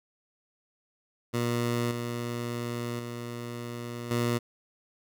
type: tone with level steps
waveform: 15% pulse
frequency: 119.4 Hz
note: A#2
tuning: 42 cents sharp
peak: -20 / -25 / -29 / -19 dBFS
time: 1.33-4.39 s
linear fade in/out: 20 ms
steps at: 1.91 / 2.99 / 4.11 s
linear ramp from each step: 2 ms
effects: none